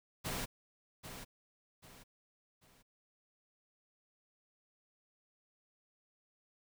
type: noise with echo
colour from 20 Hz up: pink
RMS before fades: -39 dBFS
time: 0.24-0.46 s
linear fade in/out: 20 ms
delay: 790 ms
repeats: 3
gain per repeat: -9 dB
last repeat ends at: 2.83 s
effects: none